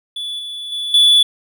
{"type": "tone with level steps", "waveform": "triangle", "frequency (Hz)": 3446, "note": "A7", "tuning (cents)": -37, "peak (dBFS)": [-21, -24, -19, -6], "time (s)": [0.16, 1.23], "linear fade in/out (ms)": 5, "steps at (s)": [0.39, 0.72, 0.94], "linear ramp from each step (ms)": 2, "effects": []}